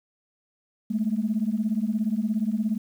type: beating tone pair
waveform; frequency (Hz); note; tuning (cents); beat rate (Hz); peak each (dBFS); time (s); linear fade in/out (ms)
sine; 207.7 / 224.7; G#3 / A3; 0 / +37; 17; -25; 0.9-2.78; 10
effects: tanh soft clip ceiling -15 dBFS + 9-bit